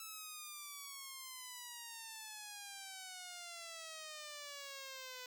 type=exponential sweep; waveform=5% pulse; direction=down; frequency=1318.5 to 498.6 Hz; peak=-36 dBFS; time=0-5.26 s; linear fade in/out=2 ms; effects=none